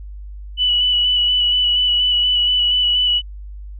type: tone with vibrato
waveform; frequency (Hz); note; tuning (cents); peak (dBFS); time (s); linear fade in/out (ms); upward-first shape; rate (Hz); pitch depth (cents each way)
sine; 2960; F#7; 0; -13; 0.57-3.22; 50; square; 4.2; 15
effects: added 50 Hz sine -30 dBFS peak until 3.79 s